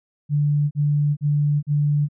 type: tone bursts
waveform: sine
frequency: 146.7 Hz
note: D3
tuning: 2 cents flat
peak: -16 dBFS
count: 4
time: 0.29-2.087 s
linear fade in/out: 50 ms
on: 420 ms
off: 39 ms
effects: none